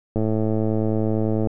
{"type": "click train", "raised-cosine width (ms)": 2, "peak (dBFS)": -10, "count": 144, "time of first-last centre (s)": [0.16, 1.472], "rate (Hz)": 109, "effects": []}